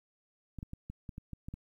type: clicks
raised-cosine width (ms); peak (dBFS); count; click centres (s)
5; -29; 9; 0.587 / 0.629 / 0.734 / 0.9 / 1.092 / 1.181 / 1.333 / 1.485 / 1.54
effects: 11-bit